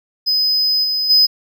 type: tone with level steps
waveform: triangle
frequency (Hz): 5030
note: D#8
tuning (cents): +18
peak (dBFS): -12 / -15 / -7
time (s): 0.26-1.27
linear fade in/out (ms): 20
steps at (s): 0.83 / 1.09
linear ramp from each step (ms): 20
effects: none